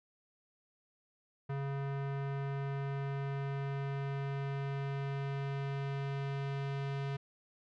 square tone with low-pass filter sweep, 138.59 Hz, C#3, in tune, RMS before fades -37 dBFS, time 1.49-7.17 s, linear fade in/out 10 ms, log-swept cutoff 1700 to 3200 Hz, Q 0.98, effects none

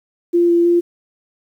sine tone with pitch steps, 345.6 / 342.4 / 345.9 Hz, F4 / F4 / F4, -18 / -34 / -17 cents, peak -10 dBFS, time 0.33-0.81 s, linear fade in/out 20 ms, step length 160 ms, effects 8-bit

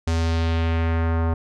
square tone with low-pass filter sweep, 82.41 Hz, E2, in tune, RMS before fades -21 dBFS, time 0.07-1.34 s, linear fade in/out 5 ms, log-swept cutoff 6900 to 1100 Hz, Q 1.4, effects none

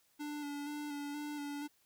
square tone with vibrato, 291.6 Hz, D4, 12 cents flat, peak -40 dBFS, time 0.19-1.68 s, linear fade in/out 20 ms, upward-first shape square, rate 2.1 Hz, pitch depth 22 cents each way, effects white hiss -72 dBFS RMS until 1.85 s

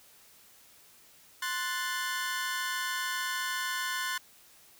sawtooth chord, F# diminished, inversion second, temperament equal, 1046.5 / 1480 / 1760 Hz, C6 / F#6 / A6, 0 / 0 / 0 cents, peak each -32 dBFS, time 1.42-4.18 s, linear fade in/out 5 ms, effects white hiss -58 dBFS RMS until 4.79 s

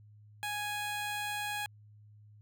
15% pulse tone, 830.6 Hz, G#5, in tune, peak -28 dBFS, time 0.43-1.66 s, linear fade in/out 0 ms, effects added 105 Hz sine -54 dBFS peak until 2.41 s

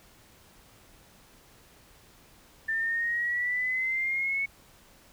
sine exponential sweep, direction up, 1781 to 2217 Hz, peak -26 dBFS, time 2.68-4.46 s, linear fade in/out 10 ms, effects pink hiss -57 dBFS RMS until 5.12 s

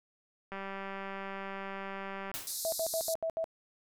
click train, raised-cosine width 0.5 ms, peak -26 dBFS, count 351, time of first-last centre 0.52-2.315 s, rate 195 Hz
white noise with exponential decay, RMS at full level -36 dBFS, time 2.34-2.72 s, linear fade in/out 0 ms, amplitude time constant 81 ms
white band-pass noise, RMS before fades -38 dBFS, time 2.47-3.14 s, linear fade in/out 2 ms, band 3800 to 14000 Hz, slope 96 dB/octave
sine tone bursts, 652 Hz, E5, 19 cents flat, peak -30 dBFS, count 6, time 2.65-3.442 s, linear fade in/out 0 ms, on 72 ms, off 72 ms
effects none

